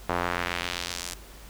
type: tone with band-pass filter sweep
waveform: sawtooth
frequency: 87.7 Hz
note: F2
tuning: 8 cents sharp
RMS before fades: -31 dBFS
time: 0.09-1.14 s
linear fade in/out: 0 ms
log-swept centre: 930 to 8000 Hz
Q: 1.1
effects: added 50 Hz sine -46 dBFS peak until 1.49 s + pink hiss -49 dBFS RMS until 1.49 s